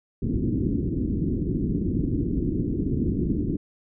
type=low-pass noise; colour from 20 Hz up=white; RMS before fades=-25 dBFS; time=0.22-3.57 s; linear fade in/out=5 ms; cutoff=350 Hz; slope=48 dB/octave; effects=none